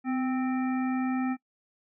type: harmonic tone with a mistuned harmonic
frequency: 261.6 Hz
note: C4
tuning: in tune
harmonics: 1 / 3 / 5 / 7 / 9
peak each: -26 / -36 / -40 / -43 / -45 dBFS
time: 0.04-1.37 s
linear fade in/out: 50 ms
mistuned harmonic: 1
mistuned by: -35 cents
effects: noise-tail reverb RT60 0.1 s tail -21 dB re dry